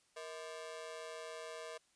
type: ring-modulated tone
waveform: sawtooth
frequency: 555 Hz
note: C#5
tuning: 2 cents sharp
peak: -38 dBFS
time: 0.16-1.78 s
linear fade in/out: 10 ms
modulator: 83.5 Hz
effects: white hiss -73 dBFS RMS until 1.95 s + resampled to 22050 Hz